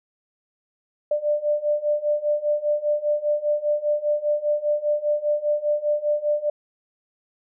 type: beating tone pair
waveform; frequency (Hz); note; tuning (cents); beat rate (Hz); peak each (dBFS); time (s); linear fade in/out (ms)
sine; 591 / 596; D5 / D5; +11 / +25; 5; -24 / -22; 1.11-6.5; 5
effects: none